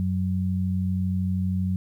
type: tone pair together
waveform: sine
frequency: 92.8 / 185.6 Hz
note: F#2 / F#3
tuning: +6 / +6 cents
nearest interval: octave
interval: 1200 cents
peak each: -25 dBFS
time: 0-1.76 s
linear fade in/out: 0 ms
effects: 10-bit